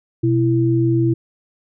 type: tone pair together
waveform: sine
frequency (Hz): 124.58 / 332.6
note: B2 / E4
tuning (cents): +15 / +16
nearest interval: octave + perfect fourth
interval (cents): 1701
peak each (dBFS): -16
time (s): 0.23-1.14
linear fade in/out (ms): 10
effects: none